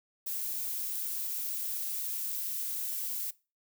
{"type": "noise", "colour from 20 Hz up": "violet", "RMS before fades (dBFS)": -35, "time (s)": [0.26, 3.31], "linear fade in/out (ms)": 10, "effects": ["noise-tail reverb RT60 0.3 s tail -21 dB re dry"]}